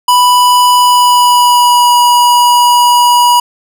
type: tone with pitch glide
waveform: square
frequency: 987.8 to 969.7 Hz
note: B5 to B5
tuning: 0 to -32 cents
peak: -5 dBFS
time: 0.08-3.4 s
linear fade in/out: 5 ms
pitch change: -32 cents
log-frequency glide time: 0.75-1.94 s
effects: none